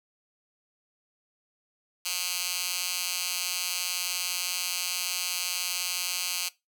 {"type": "tone with high-pass filter", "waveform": "10% pulse", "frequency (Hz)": 179.4, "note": "F3", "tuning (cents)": 47, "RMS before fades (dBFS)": -31, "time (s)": [2.05, 6.49], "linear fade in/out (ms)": 10, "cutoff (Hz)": 3800, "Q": 0.89, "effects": ["noise-tail reverb RT60 0.2 s tail -19 dB re dry"]}